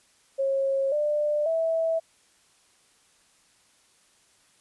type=tone with pitch steps; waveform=sine; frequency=543 / 595.6 / 653.2 Hz; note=C#5 / D5 / E5; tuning=-36 / +24 / -16 cents; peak=-22 dBFS; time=0.38-2 s; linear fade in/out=20 ms; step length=540 ms; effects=white hiss -62 dBFS RMS until 4.6 s + resampled to 24000 Hz